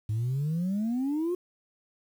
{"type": "exponential sweep", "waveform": "sine", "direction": "up", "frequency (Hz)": [104, 365.5], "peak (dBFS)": -24, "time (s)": [0.09, 1.35], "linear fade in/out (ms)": 5, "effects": ["tanh soft clip ceiling -24 dBFS", "9-bit"]}